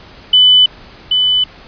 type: tone with echo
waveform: sine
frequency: 3000 Hz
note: F#7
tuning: 23 cents sharp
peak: -4 dBFS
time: 0.33-0.66 s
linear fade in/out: 5 ms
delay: 780 ms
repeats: 1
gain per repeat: -5 dB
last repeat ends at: 1.44 s
effects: pink hiss -38 dBFS RMS until 1.67 s + resampled to 11025 Hz